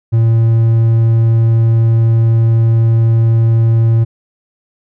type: tone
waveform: triangle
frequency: 114 Hz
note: A#2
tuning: 38 cents flat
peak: -5 dBFS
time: 0.12-4.05 s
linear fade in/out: 20 ms
effects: none